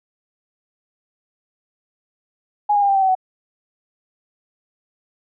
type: tone with pitch steps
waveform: sine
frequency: 830.6 / 816.3 / 802.3 / 788.5 / 775 / 761.7 / 748.6 Hz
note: G#5 / G#5 / G5 / G5 / G5 / G5 / F#5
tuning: 0 / -30 / +40 / +10 / -20 / -50 / +20 cents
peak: -13 dBFS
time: 2.69-3.152 s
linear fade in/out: 10 ms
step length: 66 ms
effects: none